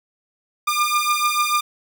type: beating tone pair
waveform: sawtooth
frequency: 1200 / 1206.8 Hz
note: D6 / D6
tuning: +37 / +47 cents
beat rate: 6.8 Hz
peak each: -17 dBFS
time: 0.67-1.61 s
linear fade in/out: 10 ms
effects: none